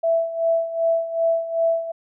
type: tone with tremolo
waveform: sine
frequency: 662 Hz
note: E5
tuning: 7 cents sharp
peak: -15 dBFS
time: 0.03-1.92 s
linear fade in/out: 10 ms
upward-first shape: sine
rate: 2.6 Hz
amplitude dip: 75%
effects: none